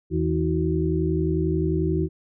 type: harmonic tone with a mistuned harmonic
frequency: 80.2 Hz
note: E2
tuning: 47 cents flat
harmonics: 1 / 2 / 4 / 5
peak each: -26 / -25 / -26 / -26 dBFS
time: 0.1-2.09 s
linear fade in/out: 50 ms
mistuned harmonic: 5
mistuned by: -130 cents
effects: none